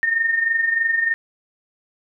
sine tone with amplitude modulation, 1827 Hz, A#6, 35 cents flat, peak -14 dBFS, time 0.03-1.14 s, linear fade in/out 0 ms, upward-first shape sine, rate 23.2 Hz, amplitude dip 60%, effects none

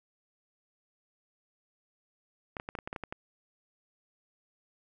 clicks, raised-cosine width 0.5 ms, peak -22 dBFS, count 10, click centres 2.568 / 2.599 / 2.689 / 2.752 / 2.788 / 2.875 / 2.929 / 2.962 / 3.037 / 3.125 s, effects none

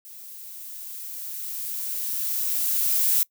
violet noise with level ramp, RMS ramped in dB -43 to -20 dBFS, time 0.05-3.23 s, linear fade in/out 0 ms, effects noise-tail reverb RT60 0.1 s tail -23 dB re dry

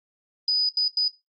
sine tone bursts at uneven times, 4974 Hz, D#8, 1 cent flat, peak -19 dBFS, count 3, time 0.48-0.69 / 0.77-0.88 / 0.97-1.08 s, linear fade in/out 2 ms, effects noise-tail reverb RT60 0.2 s tail -17 dB re dry + Opus 48 kbps

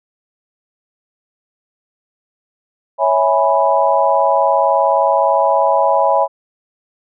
sine chord, C# minor seventh, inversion none, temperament equal with one note detuned, 554.4 / 653.9 / 830.6 / 987.8 Hz, C#5 / E5 / G#5 / B5, 0 / -14 / 0 / 0 cents, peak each -16 dBFS, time 2.98-6.28 s, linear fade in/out 50 ms, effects none

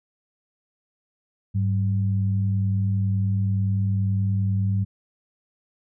sine tone pair together, 101.02 / 190.7 Hz, G#2 / G3, -47 / -47 cents, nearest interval major seventh, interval 1100 cents, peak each -20 / -28 dBFS, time 1.54-4.85 s, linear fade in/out 20 ms, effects none

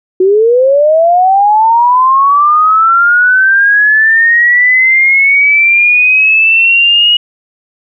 sine linear sweep, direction up, 363.5 to 2902 Hz, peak -4 dBFS, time 0.2-7.17 s, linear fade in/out 5 ms, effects none

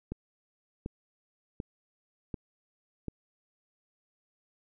click train, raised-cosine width 3 ms, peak -22 dBFS, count 5, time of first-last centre 0.12-3.083 s, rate 1.35 Hz, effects none

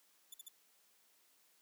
10% pulse tone bursts, 3503 Hz, A7, 8 cents flat, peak -40 dBFS, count 3, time 0.32-0.485 s, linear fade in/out 5 ms, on 21 ms, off 51 ms, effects white hiss -71 dBFS RMS until 1.61 s + high-pass 200 Hz 12 dB/octave

